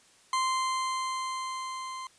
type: tone with level ramp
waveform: 40% pulse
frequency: 1042 Hz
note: C6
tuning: 7 cents flat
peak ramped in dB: -24 to -36 dBFS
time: 0.33-2.07 s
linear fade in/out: 2 ms
effects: white hiss -60 dBFS RMS until 2.18 s + resampled to 22050 Hz